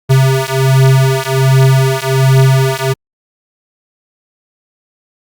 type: beating tone pair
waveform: square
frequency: 132.3 / 133.6 Hz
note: C3 / C3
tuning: +20 / +36 cents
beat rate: 1.3 Hz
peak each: -11 dBFS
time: 0.09-2.94 s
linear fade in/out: 20 ms
effects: Opus 48 kbps